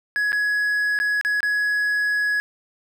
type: tone with dropouts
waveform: triangle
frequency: 1678 Hz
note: G#6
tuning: 17 cents sharp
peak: -17 dBFS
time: 0.16-2.4 s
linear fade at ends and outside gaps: 0 ms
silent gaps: 0.32-0.329 / 0.989-1 / 1.212-1.249 / 1.405-1.43 s
effects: none